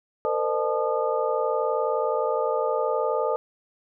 sine tone cluster, 454.7 / 514 / 606 / 868 / 1220 Hz, A#4 / C5 / D#5 / A5 / D#6, -43 / -31 / -46 / -24 / -34 cents, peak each -27 / -27 / -28 / -30 / -31 dBFS, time 0.25-3.36 s, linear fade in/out 0 ms, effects none

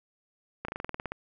slowing click train, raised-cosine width 0.5 ms, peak -19 dBFS, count 11, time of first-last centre 0.65-1.12 s, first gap 34 ms, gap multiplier 1.07, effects none

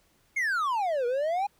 triangle exponential two-way sweep, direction down then up, 2217 to 470 to 832 Hz, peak -23 dBFS, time 0.36-1.47 s, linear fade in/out 10 ms, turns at 1.06 s, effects pink hiss -66 dBFS RMS until 1.59 s

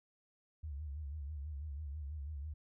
sine tone with vibrato, 73.42 Hz, D2, in tune, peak -40 dBFS, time 0.63-2.54 s, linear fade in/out 10 ms, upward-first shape sine, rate 6.1 Hz, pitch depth 120 cents each way, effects none

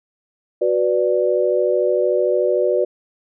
sine chord, B minor, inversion second, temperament equal, 370 / 493.9 / 587.3 Hz, F#4 / B4 / D5, 0 / 0 / 0 cents, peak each -19 dBFS, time 0.61-2.85 s, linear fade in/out 10 ms, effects none

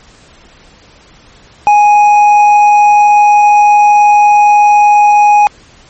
triangle tone with hard clipping, 830.6 Hz, G#5, in tune, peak -4 dBFS, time 1.67-5.47 s, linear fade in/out 0 ms, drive 8 dB, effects pink hiss -41 dBFS RMS until 5.89 s + MP3 32 kbps

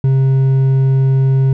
triangle tone with hard clipping, 133.7 Hz, C3, 38 cents sharp, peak -10 dBFS, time 0.04-1.53 s, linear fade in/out 2 ms, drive 7 dB, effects none

